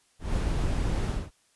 brown noise with ADSR envelope, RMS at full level -25 dBFS, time 0.19-1.31 s, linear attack 180 ms, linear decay 9 ms, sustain -2 dB, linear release 220 ms, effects white hiss -66 dBFS RMS until 1.55 s + resampled to 24000 Hz

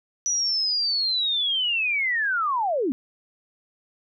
sine linear sweep, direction down, 5920 to 235 Hz, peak -21 dBFS, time 0.26-2.92 s, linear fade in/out 0 ms, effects none

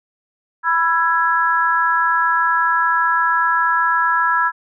sine chord, E major, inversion second, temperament equal with one note detuned, 987.8 / 1336.1 / 1661.2 Hz, B5 / E6 / G#6, 0 / +23 / 0 cents, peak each -18 dBFS, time 0.63-4.52 s, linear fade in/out 50 ms, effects none

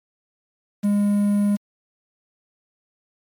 triangle tone with quantisation, 204.3 Hz, G#3, 28 cents flat, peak -14 dBFS, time 0.83-1.57 s, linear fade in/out 20 ms, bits 7, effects MP3 96 kbps

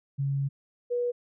sine tone pair in turn, 138.59 / 485.5 Hz, C#3 / B4, 0 / -30 cents, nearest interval octave + minor seventh, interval 2170 cents, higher second, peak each -25 dBFS, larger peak neither, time 0.18-0.49 / 0.9-1.12 s, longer first, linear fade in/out 20 ms, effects none

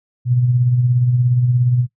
sine tone with tremolo, 123.5 Hz, B2, in tune, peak -10 dBFS, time 0.25-1.87 s, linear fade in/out 50 ms, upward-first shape sine, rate 17 Hz, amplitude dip 45%, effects noise-tail reverb RT60 0.1 s tail -18 dB re dry

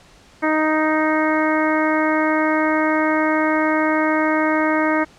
harmonic tone, 311.1 Hz, D#4, in tune, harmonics 1 / 2 / 3 / 4 / 5 / 6 / 7, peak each -19 / -22 / -24 / -25 / -26 / -27 / -27 dBFS, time 0.42-5.05 s, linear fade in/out 20 ms, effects pink hiss -49 dBFS RMS until 5.18 s + low-pass 7000 Hz 12 dB/octave

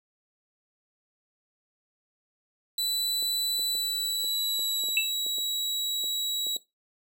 sawtooth tone with pitch glide, 3972 to 3886 Hz, B7 to B7, +9 to -29 cents, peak -24 dBFS, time 2.78-6.57 s, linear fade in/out 2 ms, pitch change -38 cents, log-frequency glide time 3.65-5.08 s
clicks, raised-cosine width 2 ms, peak -27 dBFS, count 12, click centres 3.225 / 3.594 / 3.751 / 4.243 / 4.593 / 4.838 / 4.886 / 5.264 / 5.383 / 6.041 / 6.468 / 6.564 s
sine tone with exponential decay, 2654 Hz, E7, 11 cents sharp, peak -18 dBFS, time 4.97-5.12 s, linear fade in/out 1 ms, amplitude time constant 31 ms
effects noise-tail reverb RT60 0.2 s tail -18 dB re dry + high-pass 400 Hz 12 dB/octave

